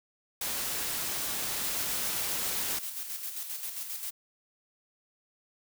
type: noise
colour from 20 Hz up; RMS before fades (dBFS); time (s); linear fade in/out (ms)
white; -33; 0.41-2.79; 5
type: noise with tremolo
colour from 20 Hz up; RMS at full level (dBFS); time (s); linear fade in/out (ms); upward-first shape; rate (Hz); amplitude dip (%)
blue; -36; 1.63-4.11; 10; square; 7.5; 45
effects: none